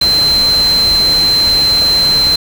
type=tone in noise; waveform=sine; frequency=4100 Hz; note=C8; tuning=36 cents flat; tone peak=-8 dBFS; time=0.01-2.36 s; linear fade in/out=5 ms; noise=pink; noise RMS=-21 dBFS; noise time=0.01-2.36 s; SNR=+10 dB; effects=none